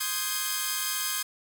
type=chord; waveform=5% pulse; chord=Ab major seventh; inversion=first; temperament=equal with one note detuned; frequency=1052.6 / 1244.5 / 1568 / 1661.2 Hz; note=C6 / Eb6 / G6 / Ab6; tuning=+10 / 0 / 0 / 0 cents; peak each=-22 dBFS; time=0-1.23 s; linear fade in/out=10 ms; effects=none